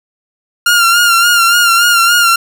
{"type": "tone with vibrato", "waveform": "sawtooth", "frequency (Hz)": 1396.9, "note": "F6", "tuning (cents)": 0, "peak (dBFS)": -3, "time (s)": [0.66, 2.36], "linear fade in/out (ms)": 5, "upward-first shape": "sine", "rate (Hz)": 3.5, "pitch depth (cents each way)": 46, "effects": []}